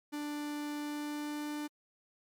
45% pulse tone with pitch glide, 294.8 to 297 Hz, D4 to D4, +7 to +20 cents, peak -36 dBFS, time 0.12-1.68 s, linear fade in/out 20 ms, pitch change +13 cents, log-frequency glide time 0.78-1.53 s, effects MP3 96 kbps

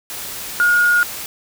sine tone in noise, 1433 Hz, F6, 44 cents sharp, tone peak -11 dBFS, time 0.6-1.03 s, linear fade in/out 0 ms, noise white, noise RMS -29 dBFS, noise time 0.1-1.26 s, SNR +15 dB, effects none

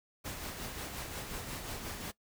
pink noise with tremolo, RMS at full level -40 dBFS, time 0.24-2.12 s, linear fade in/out 20 ms, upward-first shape sine, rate 5.6 Hz, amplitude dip 40%, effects noise-tail reverb RT60 0.1 s tail -20 dB re dry

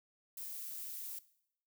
violet noise with amplitude modulation, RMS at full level -43 dBFS, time 0.37-1.19 s, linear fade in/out 5 ms, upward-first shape sine, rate 165 Hz, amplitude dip 30%, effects noise-tail reverb RT60 0.7 s tail -18 dB re dry

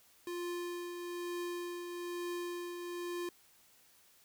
square tone with tremolo, 350 Hz, F4, 4 cents sharp, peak -37 dBFS, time 0.27-3.29 s, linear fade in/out 2 ms, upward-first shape triangle, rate 1.1 Hz, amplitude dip 45%, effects white hiss -65 dBFS RMS until 4.24 s

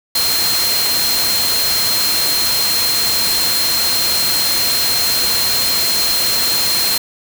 sine tone in noise, 4186 Hz, C8, in tune, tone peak -16 dBFS, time 0.15-6.98 s, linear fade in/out 5 ms, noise white, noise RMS -18 dBFS, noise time 0.15-6.98 s, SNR -1 dB, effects none

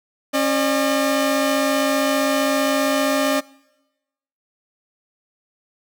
sawtooth tone pair together, 273.1 / 601.5 Hz, C#4 / D5, -26 / +41 cents, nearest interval octave + major second, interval 1367 cents, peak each -16 dBFS, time 0.33-3.41 s, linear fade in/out 20 ms, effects noise-tail reverb RT60 1.0 s tail -23 dB re dry

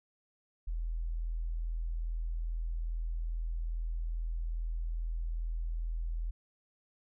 sine tone, 41.2 Hz, E1, in tune, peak -32 dBFS, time 0.67-6.31 s, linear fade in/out 10 ms, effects none

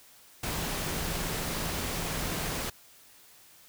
sine tone in noise, 164.81 Hz, E3, in tune, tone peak -41 dBFS, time 0.54-2.51 s, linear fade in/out 5 ms, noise pink, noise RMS -33 dBFS, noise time 0.43-2.7 s, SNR -11 dB, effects white hiss -56 dBFS RMS until 3.68 s

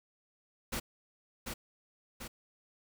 pink noise with echo, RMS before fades -36 dBFS, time 0.72-0.8 s, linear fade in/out 10 ms, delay 740 ms, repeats 2, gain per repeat -4 dB, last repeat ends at 2.28 s, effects none

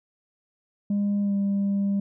sine tone with pitch glide, 203 to 199.17 Hz, G#3 to G3, -39 to +28 cents, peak -19 dBFS, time 0.9-2 s, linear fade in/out 5 ms, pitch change -33 cents, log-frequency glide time 1.22-1.34 s, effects tanh soft clip ceiling -20 dBFS

